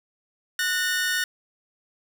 sawtooth tone pair together, 1472.5 / 1824 Hz, F#6 / A#6, -9 / -38 cents, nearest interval major third, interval 371 cents, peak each -22 dBFS, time 0.59-1.24 s, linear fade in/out 2 ms, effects none

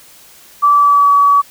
sine tone with pitch glide, 1159 to 1138.4 Hz, D6 to C#6, -23 to +46 cents, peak -6 dBFS, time 0.62-1.42 s, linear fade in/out 20 ms, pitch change -31 cents, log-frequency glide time 0.73-1.11 s, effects white hiss -42 dBFS RMS until 1.5 s

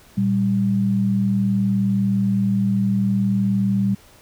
sine tone pair together, 116.54 / 196 Hz, A#2 / G3, 0 / 0 cents, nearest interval major sixth, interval 900 cents, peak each -23 / -17 dBFS, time 0.17-3.95 s, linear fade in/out 10 ms, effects pink hiss -50 dBFS RMS until 4.21 s

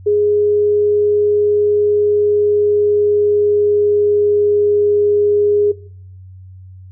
sine tone with pitch glide, 415.3 to 412.9 Hz, G#4 to G#4, 0 to -10 cents, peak -10 dBFS, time 0.06-5.72 s, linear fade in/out 10 ms, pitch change -10 cents, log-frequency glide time 2.04-4.95 s, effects noise-tail reverb RT60 0.6 s tail -19 dB re dry + added 93 Hz sine -34 dBFS peak until 6.91 s

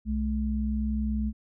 sine tone pair together, 63.8 / 214.6 Hz, C2 / A3, -43 / -43 cents, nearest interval octave + major sixth, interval 2100 cents, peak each -28 dBFS, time 0.05-1.33 s, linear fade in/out 50 ms, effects none

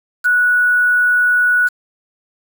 sine tone with quantisation, 1470 Hz, F#6, 12 cents flat, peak -10 dBFS, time 0.24-1.69 s, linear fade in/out 20 ms, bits 5, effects none

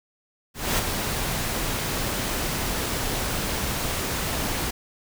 pink noise with ADSR envelope, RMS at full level -21 dBFS, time 0.54-4.71 s, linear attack 250 ms, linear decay 7 ms, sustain -6 dB, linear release 10 ms, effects none

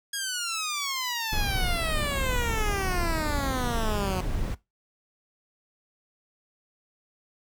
10% pulse exponential sweep, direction down, 1657 to 180.9 Hz, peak -20 dBFS, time 0.13-4.21 s, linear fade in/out 5 ms
brown noise, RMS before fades -29 dBFS, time 1.32-4.55 s, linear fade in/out 10 ms
effects noise-tail reverb RT60 0.2 s tail -19 dB re dry

